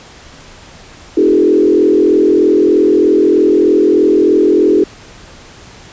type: tone with frequency modulation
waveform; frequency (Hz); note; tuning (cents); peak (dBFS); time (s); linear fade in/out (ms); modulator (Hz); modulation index
sine; 364.1; F#4; -28; -6; 1.17-4.84; 5; 43.2; 1.6
effects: pink hiss -37 dBFS RMS until 5.92 s + resampled to 16000 Hz